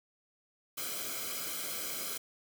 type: noise with comb filter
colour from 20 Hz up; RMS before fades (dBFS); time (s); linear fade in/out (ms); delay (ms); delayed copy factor
white; -38; 0.77-2.18; 10; 1.1; -0.8
effects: none